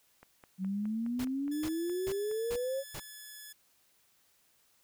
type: click train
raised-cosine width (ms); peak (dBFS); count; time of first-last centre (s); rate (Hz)
0.5; -37; 12; 0.23-2.522; 4.8
type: exponential sweep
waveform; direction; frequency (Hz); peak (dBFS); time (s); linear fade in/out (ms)
sine; up; 185 to 554.4; -31; 0.58-2.84; 50
type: noise bursts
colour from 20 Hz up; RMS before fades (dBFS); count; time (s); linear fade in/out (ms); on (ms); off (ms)
pink; -42; 5; 1.19-3; 5; 58; 380
type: tone with pitch glide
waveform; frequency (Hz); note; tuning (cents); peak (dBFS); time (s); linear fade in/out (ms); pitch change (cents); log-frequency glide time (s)
5% pulse; 1724 to 1712.1; A6 to A6; -36 to -48; -36; 1.51-3.53; 10; -12; 2.78-3.37
effects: white hiss -69 dBFS RMS until 4.83 s